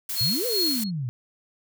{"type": "noise", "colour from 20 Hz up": "blue", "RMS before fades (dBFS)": -30, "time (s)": [0.09, 0.84], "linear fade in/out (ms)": 5}
{"type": "tone with tremolo", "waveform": "sine", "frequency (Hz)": 4300, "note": "C8", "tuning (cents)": 47, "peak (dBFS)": -21, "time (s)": [0.15, 0.91], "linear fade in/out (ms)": 50, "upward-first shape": "sine", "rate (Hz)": 2.6, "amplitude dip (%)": 85}
{"type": "exponential two-way sweep", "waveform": "sine", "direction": "up then down", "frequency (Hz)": [109.1, 515, 115.5], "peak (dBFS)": -26, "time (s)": [0.21, 1.09], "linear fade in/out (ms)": 0, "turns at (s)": 0.46}
{"effects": []}